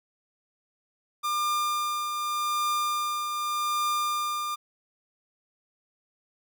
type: tone with tremolo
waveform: 45% pulse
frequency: 1200 Hz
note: D6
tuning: 37 cents sharp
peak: -24 dBFS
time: 1.23-4.56 s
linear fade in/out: 20 ms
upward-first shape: triangle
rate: 0.85 Hz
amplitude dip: 45%
effects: none